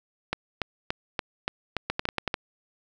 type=two click trains; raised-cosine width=0.3 ms; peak=-10 / -10 dBFS; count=8 / 5; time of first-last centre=0.33-2.341 / 1.9-2.277 s; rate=3.48 / 10.6 Hz; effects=none